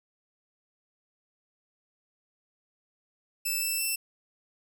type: tone with pitch steps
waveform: 5% pulse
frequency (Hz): 2637 / 2655 / 2674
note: E7 / E7 / E7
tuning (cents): 0 / +12 / +24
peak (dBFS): -19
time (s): 3.45-3.96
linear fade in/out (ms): 10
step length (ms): 170
effects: 10-bit